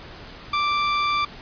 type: tone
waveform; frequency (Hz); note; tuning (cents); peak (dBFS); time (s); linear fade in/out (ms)
sawtooth; 1174.7; D6; 0; -16; 0.53-1.25; 5
effects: pink hiss -41 dBFS RMS until 1.41 s + resampled to 11025 Hz